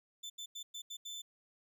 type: tone bursts at uneven times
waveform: 30% pulse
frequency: 3527 Hz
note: A7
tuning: 3 cents sharp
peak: -40 dBFS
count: 6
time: 0.23-0.3 / 0.38-0.46 / 0.55-0.63 / 0.74-0.82 / 0.9-0.97 / 1.05-1.22 s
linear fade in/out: 10 ms
effects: none